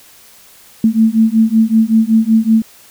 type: beating tone pair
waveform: sine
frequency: 220 / 225.3 Hz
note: A3 / A3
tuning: 0 / +41 cents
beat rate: 5.3 Hz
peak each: -11 dBFS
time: 0.84-2.62 s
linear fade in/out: 2 ms
effects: white hiss -43 dBFS RMS until 2.9 s